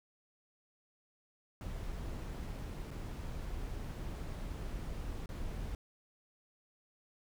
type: noise with dropouts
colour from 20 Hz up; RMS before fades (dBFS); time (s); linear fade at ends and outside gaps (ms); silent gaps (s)
brown; -41; 1.61-5.75; 1; 2.907-2.912 / 5.259-5.29
effects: none